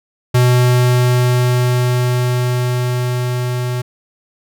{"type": "tone with level ramp", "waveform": "square", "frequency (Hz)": 124.1, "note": "B2", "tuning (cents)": 9, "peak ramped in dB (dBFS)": [-9, -18], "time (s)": [0.34, 3.82], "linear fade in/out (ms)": 10, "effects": []}